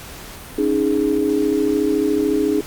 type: chord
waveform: sine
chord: C# suspended second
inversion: none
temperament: equal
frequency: 277.2 / 311.1 / 415.3 Hz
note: C#4 / D#4 / G#4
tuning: 0 / 0 / 0 cents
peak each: -21 / -19 / -19 dBFS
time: 0.58-2.61 s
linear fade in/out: 5 ms
effects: pink hiss -36 dBFS RMS until 2.66 s + Opus 48 kbps